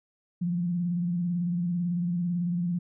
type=tone with vibrato; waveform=sine; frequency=174.61 Hz; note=F3; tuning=in tune; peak=-25 dBFS; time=0.41-2.79 s; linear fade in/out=10 ms; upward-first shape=square; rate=18 Hz; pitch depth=43 cents each way; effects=none